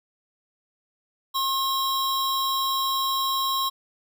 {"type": "tone pair together", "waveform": "square", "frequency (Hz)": [1075, 3896], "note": ["C6", "B7"], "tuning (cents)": [47, -24], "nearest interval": "octave + minor seventh", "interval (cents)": 2229, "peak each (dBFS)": [-25, -28], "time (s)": [1.34, 3.7], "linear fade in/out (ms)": 20, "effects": []}